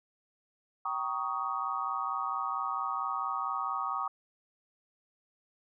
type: chord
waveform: sine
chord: Eb dominant seventh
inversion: first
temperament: just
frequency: 777.8 / 933.4 / 1120.1 / 1244.5 Hz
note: G5 / Bb5 / Db6 / Eb6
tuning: -14 / +2 / +18 / 0 cents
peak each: -39 / -39 / -35 / -34 dBFS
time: 0.85-4.08 s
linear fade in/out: 5 ms
effects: none